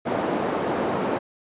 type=band-pass noise; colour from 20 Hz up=white; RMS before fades=-25 dBFS; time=0.05-1.19 s; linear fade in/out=20 ms; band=200 to 650 Hz; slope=12 dB/octave; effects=resampled to 8000 Hz